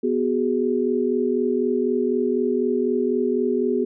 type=tone cluster; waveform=sine; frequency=246.6 / 373.9 / 417.9 Hz; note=B3 / F#4 / G#4; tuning=-2 / +18 / +11 cents; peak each=-23 dBFS; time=0.03-3.85 s; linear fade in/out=10 ms; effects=none